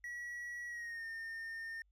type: tone with pitch glide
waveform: triangle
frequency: 1928 to 1819.8 Hz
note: B6 to A#6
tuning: -42 to -42 cents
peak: -40 dBFS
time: 0.04-1.82 s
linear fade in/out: 2 ms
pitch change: -100 cents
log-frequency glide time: 0.67-1.05 s
effects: added 50 Hz sine -69 dBFS peak until 1.91 s